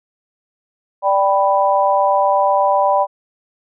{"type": "chord", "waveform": "sine", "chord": "G major", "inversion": "second", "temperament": "equal", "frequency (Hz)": [587.3, 784, 987.8], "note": ["D5", "G5", "B5"], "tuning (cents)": [0, 0, 0], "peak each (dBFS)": -16, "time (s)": [1.02, 3.07], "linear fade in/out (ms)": 50, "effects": []}